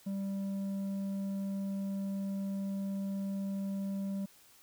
square tone with low-pass filter, 196 Hz, G3, in tune, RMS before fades -36 dBFS, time 0.06-4.26 s, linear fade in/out 10 ms, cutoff 410 Hz, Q 1, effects white hiss -61 dBFS RMS until 4.62 s

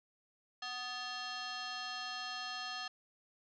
sine tone with frequency modulation, 1244.5 Hz, D#6, in tune, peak -39 dBFS, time 0.62-2.88 s, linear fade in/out 5 ms, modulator 994 Hz, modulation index 3.9, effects none

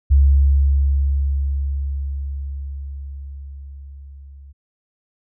sine tone with level ramp, 69.3 Hz, C#2, in tune, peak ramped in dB -8 to -38 dBFS, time 0.1-4.53 s, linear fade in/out 20 ms, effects none

